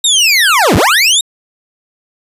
25% pulse linear two-way sweep, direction down then up, 3800 to 61.74 to 3800 Hz, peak -3 dBFS, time 0.04-1.21 s, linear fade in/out 5 ms, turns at 0.76 s, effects resampled to 32000 Hz

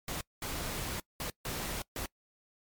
pink noise bursts at uneven times, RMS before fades -37 dBFS, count 5, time 0.08-0.21 / 0.42-1 / 1.2-1.3 / 1.45-1.82 / 1.96-2.06 s, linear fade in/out 2 ms, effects noise-tail reverb RT60 0.1 s tail -23 dB re dry + MP3 96 kbps

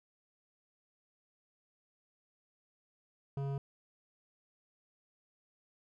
sine tone with hard clipping, 138.59 Hz, C#3, in tune, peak -36 dBFS, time 3.37-3.58 s, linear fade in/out 2 ms, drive 13 dB, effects none

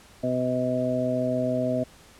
harmonic tone, 126.4 Hz, B2, 41 cents sharp, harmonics 1 / 2 / 3 / 4 / 5, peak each -32 / -27 / -37 / -32 / -26 dBFS, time 0.23-1.84 s, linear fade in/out 10 ms, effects pink hiss -52 dBFS RMS until 2.19 s + low-pass 11000 Hz 12 dB/octave

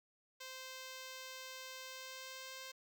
5% pulse tone with pitch glide, 520 to 524.8 Hz, C5 to C5, -11 to +5 cents, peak -36 dBFS, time 0.4-2.72 s, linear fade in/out 10 ms, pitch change +16 cents, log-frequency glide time 1.86-2.61 s, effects none

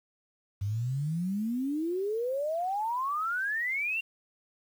sine exponential sweep, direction up, 96.4 to 2794 Hz, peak -28 dBFS, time 0.61-4.01 s, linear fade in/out 10 ms, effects 9-bit

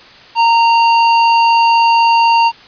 square tone, 924 Hz, A#5, 16 cents flat, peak -8 dBFS, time 0.35-2.52 s, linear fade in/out 50 ms, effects white hiss -39 dBFS RMS until 2.67 s + resampled to 11025 Hz

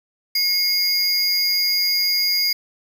square tone pair together, 2164 / 4858 Hz, C#7 / D#8, -42 / -42 cents, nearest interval octave + major second, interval 1400 cents, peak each -26 / -18 dBFS, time 0.35-2.53 s, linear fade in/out 5 ms, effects 9-bit

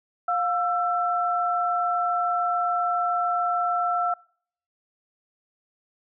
sine tone pair together, 708 / 1336.5 Hz, F5 / E6, +23 / +23 cents, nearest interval major seventh, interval 1100 cents, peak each -24 dBFS, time 0.28-4.14 s, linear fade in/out 5 ms, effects noise-tail reverb RT60 0.6 s tail -26 dB re dry

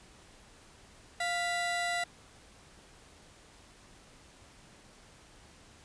35% pulse tone pair together, 698.5 / 1975.7 Hz, F5 / B6, 0 / 0 cents, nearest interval octave + tritone, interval 1800 cents, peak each -31 / -32 dBFS, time 1.2-2.04 s, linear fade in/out 5 ms, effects pink hiss -57 dBFS RMS until 5.84 s + resampled to 22050 Hz

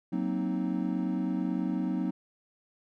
triangle chord, C half-diminished seventh, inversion second, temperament equal, 185 / 233.1 / 261.6 / 311.1 Hz, Gb3 / Bb3 / C4 / Eb4, 0 / 0 / 0 / 0 cents, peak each -30 / -33 / -31 / -32 dBFS, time 0.12-2.11 s, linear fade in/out 10 ms, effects none

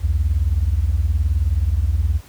sine beating tone pair, 64.7 / 83.7 Hz, C2 / E2, -19 / +27 cents, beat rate 19 Hz, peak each -17 dBFS, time 0-2.21 s, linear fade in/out 50 ms, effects tanh soft clip ceiling -10 dBFS + pink hiss -47 dBFS RMS until 2.28 s

